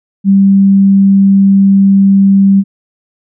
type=tone; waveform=sine; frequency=196 Hz; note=G3; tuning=in tune; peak=-3 dBFS; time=0.24-2.64 s; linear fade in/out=50 ms; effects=none

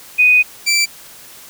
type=tone pair in turn; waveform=sine / 20% pulse; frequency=2489 / 2336 Hz; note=D#7 / D7; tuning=0 / -10 cents; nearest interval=minor second; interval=110 cents; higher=first; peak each=-7 dBFS; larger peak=neither; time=0.18-0.43 / 0.66-0.86 s; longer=first; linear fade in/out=20 ms; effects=white hiss -39 dBFS RMS until 1.49 s

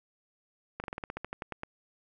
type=slowing click train; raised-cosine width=0.5 ms; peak=-21 dBFS; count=13; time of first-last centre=0.8-1.634 s; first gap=39 ms; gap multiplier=1.1; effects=none

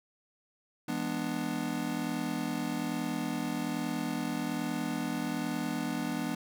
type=chord; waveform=square; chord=E dominant seventh; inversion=none; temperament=just; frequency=164.81 / 206 / 247.2 / 296.7 Hz; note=E3 / G#3 / B3 / D4; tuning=0 / -14 / +2 / +18 cents; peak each=-40 / -39 / -36 / -37 dBFS; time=0.88-6.35 s; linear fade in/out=5 ms; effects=none

